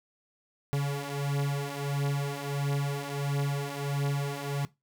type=beating tone pair; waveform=45% pulse; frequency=140.5 / 142 Hz; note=C#3 / C#3; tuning=+24 / +42 cents; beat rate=1.5 Hz; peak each=-32 / -30 dBFS; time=0.73-4.65 s; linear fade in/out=0 ms; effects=noise-tail reverb RT60 0.2 s tail -19 dB re dry